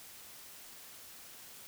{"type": "silence", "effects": ["white hiss -52 dBFS RMS until 1.67 s"]}